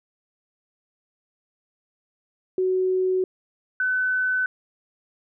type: tone pair in turn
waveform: sine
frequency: 372.2 / 1509.6 Hz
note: F#4 / F#6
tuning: +10 / +34 cents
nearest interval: 2 octaves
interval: 2424 cents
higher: second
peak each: -19 / -20 dBFS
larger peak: first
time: 2.58-3.24 / 3.8-4.46 s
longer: neither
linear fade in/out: 2 ms
effects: none